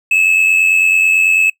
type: tone with amplitude modulation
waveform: triangle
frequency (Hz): 2596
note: E7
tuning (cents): -27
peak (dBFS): -5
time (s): 0.11-1.5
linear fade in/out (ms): 5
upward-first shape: sine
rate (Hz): 89.1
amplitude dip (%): 50
effects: noise-tail reverb RT60 0.1 s tail -21 dB re dry